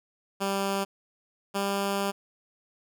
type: tone pair in turn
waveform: 10% pulse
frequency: 196.6 / 198.54 Hz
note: G3 / G3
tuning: +5 / +22 cents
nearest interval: unison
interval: 17 cents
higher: second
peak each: -18 dBFS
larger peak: neither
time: 0.4-0.85 / 1.54-2.12 s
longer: second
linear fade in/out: 20 ms
effects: none